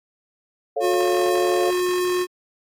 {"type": "chord", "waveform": "sine", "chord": "A augmented", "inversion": "none", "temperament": "equal", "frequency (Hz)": [440, 554.4, 698.5], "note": ["A4", "C#5", "E#5"], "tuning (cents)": [0, 0, 0], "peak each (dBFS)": -25, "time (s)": [0.76, 1.71], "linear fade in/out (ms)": 10}
{"type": "tone", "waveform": "square", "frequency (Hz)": 360.8, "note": "F#4", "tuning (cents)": -44, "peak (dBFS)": -20, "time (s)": [0.8, 2.27], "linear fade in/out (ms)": 50}
{"effects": ["AAC 64 kbps"]}